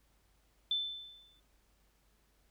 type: tone with exponential decay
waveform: sine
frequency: 3528 Hz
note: A7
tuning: 4 cents sharp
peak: -28 dBFS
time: 0.71-1.4 s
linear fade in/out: 2 ms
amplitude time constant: 150 ms
effects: added 50 Hz sine -70 dBFS peak until 2.5 s + pink hiss -73 dBFS RMS until 2.5 s